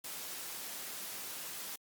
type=noise; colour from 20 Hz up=white; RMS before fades=-43 dBFS; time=0.04-1.76 s; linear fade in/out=5 ms; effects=high-pass 150 Hz 12 dB/octave + Opus 48 kbps